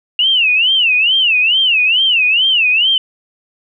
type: tone with vibrato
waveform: sine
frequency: 2800 Hz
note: F7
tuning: 4 cents sharp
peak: -9 dBFS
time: 0.19-2.98 s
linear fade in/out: 2 ms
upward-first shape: sine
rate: 2.3 Hz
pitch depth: 220 cents each way
effects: none